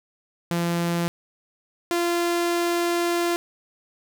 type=tone pair in turn; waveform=sawtooth; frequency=171.1 / 344.7 Hz; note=F3 / F4; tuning=-35 / -23 cents; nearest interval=octave; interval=1212 cents; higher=second; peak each=-18 / -17 dBFS; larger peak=second; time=0.51-1.08 / 1.91-3.36 s; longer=second; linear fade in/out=0 ms; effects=none